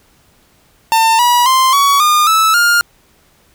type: tone with pitch steps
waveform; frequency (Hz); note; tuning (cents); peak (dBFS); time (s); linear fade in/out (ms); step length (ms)
45% pulse; 899 / 969.1 / 1044.7 / 1126.1 / 1214 / 1308.6 / 1410.7; A5 / B5 / C6 / C#6 / D#6 / E6 / F6; +37 / -33 / -3 / +27 / -43 / -13 / +17; -8; 0.92-2.81; 0; 270
effects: pink hiss -52 dBFS RMS until 3.54 s